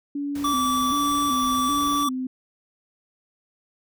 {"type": "tone with vibrato", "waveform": "sine", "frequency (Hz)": 270.9, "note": "C#4", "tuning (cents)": -40, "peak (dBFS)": -25, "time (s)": [0.15, 2.27], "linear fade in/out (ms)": 5, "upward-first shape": "square", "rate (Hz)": 1.3, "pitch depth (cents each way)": 90}
{"type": "noise", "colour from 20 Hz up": "pink", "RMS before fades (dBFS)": -40, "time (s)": [0.35, 2.04], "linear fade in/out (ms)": 5}
{"type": "tone", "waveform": "square", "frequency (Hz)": 1157, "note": "D6", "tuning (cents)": -26, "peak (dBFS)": -22, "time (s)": [0.44, 2.09], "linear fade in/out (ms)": 5}
{"effects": []}